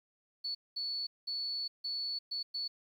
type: tone bursts at uneven times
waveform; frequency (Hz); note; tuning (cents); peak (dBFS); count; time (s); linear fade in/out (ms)
sine; 4435; C#8; 0; -34; 6; 0.44-0.55 / 0.76-1.07 / 1.27-1.68 / 1.84-2.19 / 2.31-2.43 / 2.54-2.68; 10
effects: 11-bit